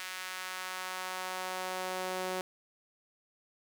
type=tone with high-pass filter sweep; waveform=sawtooth; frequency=185 Hz; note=F#3; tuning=in tune; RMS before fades=-38 dBFS; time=0-2.41 s; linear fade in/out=0 ms; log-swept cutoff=1800 to 430 Hz; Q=1.1; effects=none